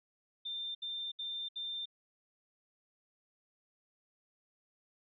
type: tone bursts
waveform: sine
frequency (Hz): 3589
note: A7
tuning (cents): +34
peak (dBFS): -37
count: 4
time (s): 0.45-1.857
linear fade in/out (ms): 10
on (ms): 300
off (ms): 69
effects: none